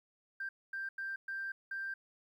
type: tone bursts at uneven times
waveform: sine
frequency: 1577 Hz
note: G6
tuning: 10 cents sharp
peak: -36 dBFS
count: 5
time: 0.4-0.49 / 0.73-0.89 / 0.98-1.16 / 1.28-1.52 / 1.71-1.94 s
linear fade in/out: 5 ms
effects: tanh soft clip ceiling -32 dBFS + 12-bit